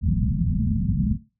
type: low-pass noise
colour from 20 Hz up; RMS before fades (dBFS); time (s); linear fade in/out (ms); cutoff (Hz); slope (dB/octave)
white; -22; 0.01-1.18; 50; 230; 96
effects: noise-tail reverb RT60 0.3 s tail -17 dB re dry